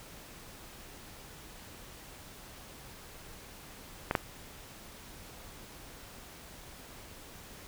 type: clicks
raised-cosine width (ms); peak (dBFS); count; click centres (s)
0.5; -13 / -10; 2; 4.111 / 4.152
effects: pink hiss -50 dBFS RMS until 7.67 s